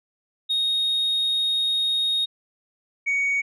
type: tone pair in turn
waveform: sine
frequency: 3729 / 2239 Hz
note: A#7 / C#7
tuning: 0 / +17 cents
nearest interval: major sixth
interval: 883 cents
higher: first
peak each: -18 dBFS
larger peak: neither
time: 0.49-2.26 / 3.06-3.42 s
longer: first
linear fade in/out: 20 ms
effects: tanh soft clip ceiling -18 dBFS